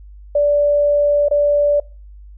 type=tone with dropouts; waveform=sine; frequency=582 Hz; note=D5; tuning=16 cents flat; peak=-11 dBFS; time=0.35-1.8 s; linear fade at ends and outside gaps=5 ms; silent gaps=1.285-1.311 s; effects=noise-tail reverb RT60 0.4 s tail -25 dB re dry + added 50 Hz sine -36 dBFS peak until 2.37 s